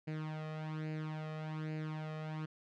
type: tone with flanger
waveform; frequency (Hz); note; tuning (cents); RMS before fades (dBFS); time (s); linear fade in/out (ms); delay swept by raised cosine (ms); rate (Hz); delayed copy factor
sawtooth; 155.56; D#3; 0; -41; 0.07-2.46; 10; 0.43 to 1.63; 1.2; +0.7
effects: low-pass 3000 Hz 12 dB/octave